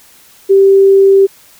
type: tone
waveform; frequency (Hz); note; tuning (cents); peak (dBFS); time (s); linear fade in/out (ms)
sine; 390.6; G4; -6; -3; 0.49-1.27; 20
effects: white hiss -43 dBFS RMS until 1.59 s